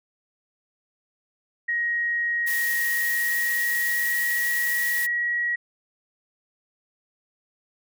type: tone with pitch glide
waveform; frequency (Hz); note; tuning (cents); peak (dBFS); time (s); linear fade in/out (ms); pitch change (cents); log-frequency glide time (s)
sine; 1886 to 1911.2; A#6 to A#6; +20 to +43; -22; 1.68-5.56; 10; +23; 2.79-4.76
type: noise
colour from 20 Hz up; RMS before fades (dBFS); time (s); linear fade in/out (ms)
blue; -31; 2.46-5.07; 20
effects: none